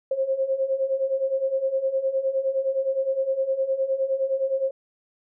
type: beating tone pair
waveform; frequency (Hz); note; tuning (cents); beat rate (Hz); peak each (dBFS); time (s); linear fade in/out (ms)
sine; 528 / 537.7; C5 / C5; +16 / +47; 9.7; -27 / -23; 0.11-4.71; 5
effects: none